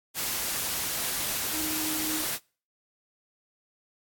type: tone in noise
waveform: sine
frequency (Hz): 311.1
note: D#4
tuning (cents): 0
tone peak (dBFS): -33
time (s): 1.51-2.26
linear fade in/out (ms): 50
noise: white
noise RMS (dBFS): -30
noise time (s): 0.14-2.39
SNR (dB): -6
effects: noise-tail reverb RT60 0.4 s tail -26 dB re dry + AAC 64 kbps